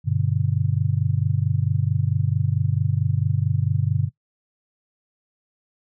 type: chord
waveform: sine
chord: G major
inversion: none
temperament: just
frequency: 98 / 122.5 / 147 Hz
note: G2 / B2 / D3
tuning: 0 / -14 / +2 cents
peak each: -23 dBFS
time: 0.04-4.1 s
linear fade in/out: 50 ms
effects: noise-tail reverb RT60 0.1 s tail -17 dB re dry